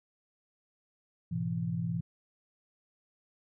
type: tone cluster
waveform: sine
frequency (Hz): 108.4 / 127 / 167.9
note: A2 / B2 / E3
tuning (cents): -25 / +49 / +32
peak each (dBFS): -37 / -37 / -32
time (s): 1.31-2.01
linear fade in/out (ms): 10
effects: none